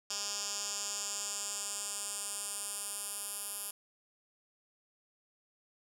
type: tone with band-pass filter sweep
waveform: 10% pulse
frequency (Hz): 203.4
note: G#3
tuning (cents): -36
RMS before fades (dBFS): -39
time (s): 0.1-3.71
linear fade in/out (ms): 5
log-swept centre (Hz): 6100 to 11000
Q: 2.8
effects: none